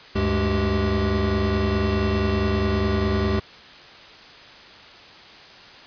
square tone cluster, 72.7 / 97.4 / 208.1 / 386.4 Hz, D2 / G2 / G#3 / G4, -17 / -11 / +4 / -25 cents, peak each -26 dBFS, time 0.15-3.4 s, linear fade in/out 10 ms, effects white hiss -44 dBFS RMS until 5.86 s + resampled to 11025 Hz

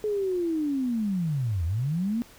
sine linear two-way sweep, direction down then up, 430 to 77.9 to 241.4 Hz, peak -24 dBFS, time 0.04-2.22 s, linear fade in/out 0 ms, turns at 1.65 s, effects pink hiss -52 dBFS RMS until 2.38 s

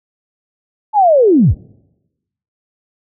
sine linear sweep, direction down, 880 to 36.69 Hz, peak -6 dBFS, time 0.93-1.55 s, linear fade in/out 50 ms, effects noise-tail reverb RT60 1.0 s tail -26 dB re dry

